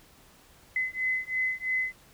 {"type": "beating tone pair", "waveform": "sine", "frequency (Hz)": [2031, 2034], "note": ["B6", "C7"], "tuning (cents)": [48, -50], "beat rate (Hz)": 3, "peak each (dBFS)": -30, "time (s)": [0.76, 1.93], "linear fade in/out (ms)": 2, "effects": ["pink hiss -57 dBFS RMS until 2.13 s"]}